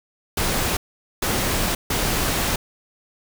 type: noise bursts at uneven times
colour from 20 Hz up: pink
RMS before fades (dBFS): -22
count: 3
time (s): 0.37-0.77 / 1.22-1.75 / 1.9-2.56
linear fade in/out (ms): 5
effects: none